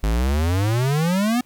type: exponential sweep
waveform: square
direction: up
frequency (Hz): 50.4 to 253.5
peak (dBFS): -18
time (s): 0.03-1.41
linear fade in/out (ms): 5
effects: pink hiss -57 dBFS RMS until 1.45 s